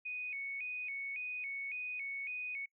sine tone with vibrato, 2349 Hz, D7, in tune, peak -38 dBFS, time 0.05-2.66 s, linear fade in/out 10 ms, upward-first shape square, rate 1.8 Hz, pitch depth 100 cents each way, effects noise-tail reverb RT60 0.1 s tail -25 dB re dry

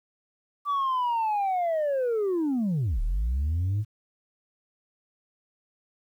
sine linear two-way sweep, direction down then up, 1168 to 35.14 to 109.8 Hz, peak -21 dBFS, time 0.65-3.85 s, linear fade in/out 50 ms, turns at 3.01 s, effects tanh soft clip ceiling -22 dBFS + 10-bit

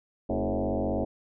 sine tone with frequency modulation, 164.81 Hz, E3, in tune, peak -25 dBFS, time 0.29-1.05 s, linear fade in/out 10 ms, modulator 95.5 Hz, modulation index 5.7, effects none

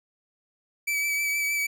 45% pulse tone with vibrato, 2300 Hz, D7, 37 cents flat, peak -24 dBFS, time 0.87-1.67 s, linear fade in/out 10 ms, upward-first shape triangle, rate 6.4 Hz, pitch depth 26 cents each way, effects none

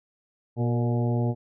harmonic tone with a mistuned harmonic, 120 Hz, B2, 49 cents flat, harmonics 1 / 2 / 3 / 4 / 5 / 6 / 7, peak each -23 / -29 / -33 / -35 / -37 / -39 / -40 dBFS, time 0.56-1.35 s, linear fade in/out 50 ms, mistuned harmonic 4, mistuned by -43 cents, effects none

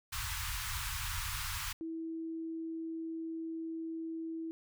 pink band-stop noise, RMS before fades -38 dBFS, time 0.12-1.73 s, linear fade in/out 10 ms, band 120 to 960 Hz, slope 48 dB/octave
sine tone, 325.8 Hz, E4, 20 cents flat, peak -37 dBFS, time 1.81-4.51 s, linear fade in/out 0 ms
effects none

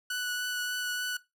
sawtooth tone with vibrato, 1480 Hz, F#6, in tune, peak -27 dBFS, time 0.1-1.17 s, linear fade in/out 5 ms, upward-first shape triangle, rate 3.4 Hz, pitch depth 12 cents each way, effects noise-tail reverb RT60 0.2 s tail -17 dB re dry

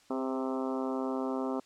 harmonic tone with a mistuned harmonic, 131.2 Hz, C3, 5 cents sharp, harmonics 2 / 3 / 4 / 5 / 6 / 7 / 8 / 9 / 10, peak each -33 / -37 / -39 / -41 / -43 / -44 / -45 / -46 / -47 dBFS, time 0.1-1.6 s, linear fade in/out 5 ms, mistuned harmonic 3, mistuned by +24 cents, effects white hiss -62 dBFS RMS until 1.65 s + low-pass 7000 Hz 12 dB/octave

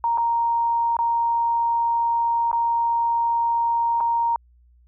sine tone with dropouts, 932.3 Hz, A#5, in tune, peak -18 dBFS, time 0.04-4.36 s, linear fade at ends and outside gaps 1 ms, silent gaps 0.175-0.181 / 0.968-0.989 / 2.515-2.529 / 4.004-4.008 s, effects added 60 Hz sine -52 dBFS peak until 4.87 s

